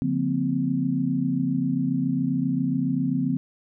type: tone cluster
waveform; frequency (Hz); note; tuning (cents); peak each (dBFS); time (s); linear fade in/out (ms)
sine; 144.4 / 177.6 / 230.6 / 258; D3 / F3 / A#3 / C4; -29 / +29 / -19 / -24; -28 / -28 / -30 / -24; 0.02-3.37; 0
effects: none